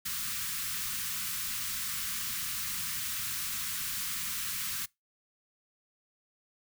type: band-stop noise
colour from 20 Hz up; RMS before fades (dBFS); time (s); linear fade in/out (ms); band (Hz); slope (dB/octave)
white; -35; 0.05-4.86; 10; 230 to 1100; 48
effects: noise-tail reverb RT60 0.2 s tail -24 dB re dry